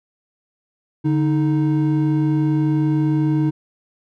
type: tone pair together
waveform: triangle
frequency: 146.25 / 311.5 Hz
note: D3 / D#4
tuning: -7 / +2 cents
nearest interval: octave + minor second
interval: 1309 cents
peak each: -16 dBFS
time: 1.04-3.51 s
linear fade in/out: 20 ms
effects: none